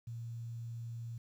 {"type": "tone with quantisation", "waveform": "sine", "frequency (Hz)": 116.54, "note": "A#2", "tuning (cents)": 0, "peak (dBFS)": -40, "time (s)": [0.07, 1.18], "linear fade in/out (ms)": 5, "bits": 11, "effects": []}